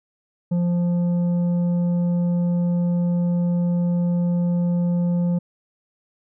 triangle tone with tanh clipping, 174.61 Hz, F3, in tune, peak -19 dBFS, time 0.51-5.39 s, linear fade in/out 10 ms, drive 11 dB, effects none

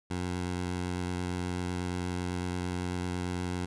15% pulse tone with vibrato, 89.7 Hz, F2, 47 cents sharp, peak -25 dBFS, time 0.1-3.66 s, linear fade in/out 10 ms, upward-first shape square, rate 8.2 Hz, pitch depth 12 cents each way, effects resampled to 24000 Hz

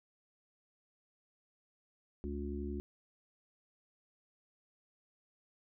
harmonic tone, 71.5 Hz, D2, 46 cents flat, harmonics 1 / 3 / 4 / 5, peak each -40 / -43 / -45 / -43 dBFS, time 2.24-2.8 s, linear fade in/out 0 ms, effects none

